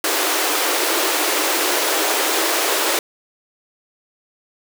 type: high-pass noise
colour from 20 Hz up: pink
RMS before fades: -19 dBFS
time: 0.04-2.99 s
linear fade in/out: 2 ms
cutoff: 300 Hz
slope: 96 dB/octave
effects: none